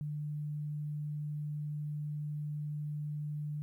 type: tone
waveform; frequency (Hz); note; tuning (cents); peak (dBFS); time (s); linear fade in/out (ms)
sine; 149; D3; +25; -35; 0.01-3.62; 0
effects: 12-bit